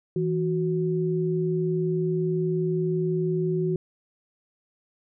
sine tone pair together, 163.1 / 368.8 Hz, E3 / F#4, -18 / -6 cents, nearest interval octave + major second, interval 1412 cents, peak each -25 dBFS, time 0.16-3.76 s, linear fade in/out 2 ms, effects none

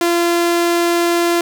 sawtooth tone, 343.2 Hz, F4, 30 cents flat, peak -9 dBFS, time 0.01-1.41 s, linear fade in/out 2 ms, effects none

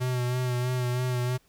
square tone with vibrato, 125 Hz, B2, 21 cents sharp, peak -26 dBFS, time 0-1.38 s, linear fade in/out 20 ms, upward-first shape sine, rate 3.1 Hz, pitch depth 29 cents each way, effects pink hiss -64 dBFS RMS until 1.48 s

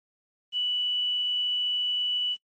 sine tone with quantisation, 2960 Hz, F#7, in tune, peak -24 dBFS, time 0.52-2.37 s, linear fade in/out 50 ms, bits 9, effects noise-tail reverb RT60 0.1 s tail -23 dB re dry + MP3 32 kbps

